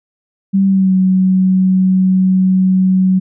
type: tone with pitch glide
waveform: sine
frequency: 194.5 to 187.12 Hz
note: G3 to F#3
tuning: -13 to +20 cents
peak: -8 dBFS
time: 0.53-3.2 s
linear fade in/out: 20 ms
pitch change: -67 cents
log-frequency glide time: 0.67-0.94 s
effects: none